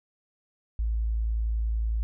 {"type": "tone", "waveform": "sine", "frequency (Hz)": 55.4, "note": "A1", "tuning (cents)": 13, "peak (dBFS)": -24, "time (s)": [0.79, 2.03], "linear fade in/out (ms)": 0, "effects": []}